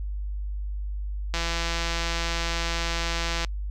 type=click train; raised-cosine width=0.2 ms; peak=-11 dBFS; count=355; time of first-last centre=1.34-3.447 s; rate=168 Hz; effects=noise-tail reverb RT60 0.1 s tail -25 dB re dry + added 50 Hz sine -28 dBFS peak until 3.7 s